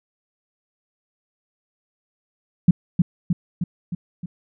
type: tone with echo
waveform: sine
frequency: 174.9 Hz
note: F3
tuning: 3 cents sharp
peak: -7 dBFS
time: 2.68-2.71 s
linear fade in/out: 5 ms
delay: 310 ms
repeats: 5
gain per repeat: -4 dB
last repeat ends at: 4.26 s
effects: none